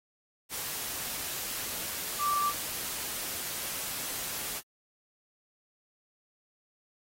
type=tone in noise; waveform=sine; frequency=1169 Hz; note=D6; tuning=8 cents flat; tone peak=-26 dBFS; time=2.18-2.53 s; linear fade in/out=50 ms; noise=white; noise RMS=-36 dBFS; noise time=0.49-4.62 s; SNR=+7 dB; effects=AAC 48 kbps